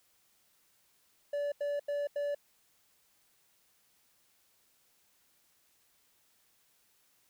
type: tone bursts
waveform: triangle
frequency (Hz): 577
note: D5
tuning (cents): -31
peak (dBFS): -29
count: 4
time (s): 1.33-2.348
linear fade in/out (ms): 5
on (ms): 190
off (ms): 86
effects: white hiss -70 dBFS RMS until 7.29 s